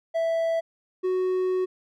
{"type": "tone pair in turn", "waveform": "triangle", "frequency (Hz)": [659.3, 370], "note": ["E5", "F#4"], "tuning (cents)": [0, 0], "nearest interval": "minor seventh", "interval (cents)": 1000, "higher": "first", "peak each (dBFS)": -20, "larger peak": "neither", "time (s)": [[0.14, 0.61], [1.03, 1.66]], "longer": "second", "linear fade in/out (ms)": 20, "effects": []}